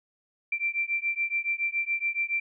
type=beating tone pair; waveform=sine; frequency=2349 / 2356.1 Hz; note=D7 / D7; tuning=0 / +5 cents; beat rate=7.1 Hz; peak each=-29 dBFS; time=0.52-2.4 s; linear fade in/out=5 ms; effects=none